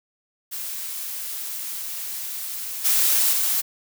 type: noise with level steps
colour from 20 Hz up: blue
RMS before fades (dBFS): -31 / -19 / -22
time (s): 0.51-3.62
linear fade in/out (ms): 20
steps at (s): 2.84 / 3.32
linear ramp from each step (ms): 20
effects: none